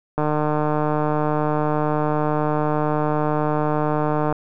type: click train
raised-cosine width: 1 ms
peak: -8 dBFS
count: 627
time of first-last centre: 0.18-4.326 s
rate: 151 Hz
effects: none